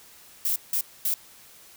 violet noise bursts at uneven times, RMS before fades -25 dBFS, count 3, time 0.45-0.56 / 0.73-0.81 / 1.05-1.14 s, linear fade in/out 2 ms, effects white hiss -51 dBFS RMS until 1.76 s

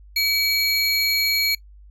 square tone pair together, 2280 / 4304 Hz, C#7 / C8, +48 / +48 cents, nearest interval major seventh, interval 1100 cents, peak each -23 / -21 dBFS, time 0.16-1.55 s, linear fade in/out 5 ms, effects noise-tail reverb RT60 0.1 s tail -20 dB re dry + added 50 Hz sine -43 dBFS peak until 1.9 s

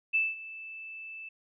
sine tone with ADSR envelope, 2637 Hz, E7, in tune, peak -22 dBFS, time 0.13-1.29 s, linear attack 21 ms, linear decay 200 ms, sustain -18 dB, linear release 7 ms, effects none

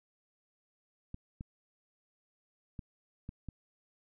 clicks, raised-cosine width 5 ms, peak -29 dBFS, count 5, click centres 1.144 / 1.409 / 2.792 / 3.291 / 3.487 s, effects none

